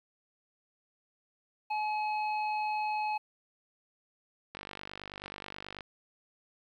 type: harmonic tone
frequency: 851 Hz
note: G#5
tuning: 42 cents sharp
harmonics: 1 / 3 / 5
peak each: -30 / -39 / -50 dBFS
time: 1.7-3.18 s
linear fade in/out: 10 ms
type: click train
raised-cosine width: 0.3 ms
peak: -25 dBFS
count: 63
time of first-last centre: 4.55-5.808 s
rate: 49.3 Hz
effects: 11-bit